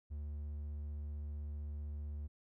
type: tone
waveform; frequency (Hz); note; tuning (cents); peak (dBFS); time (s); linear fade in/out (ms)
triangle; 73.7; D2; +7; -38; 0.1-2.28; 20
effects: none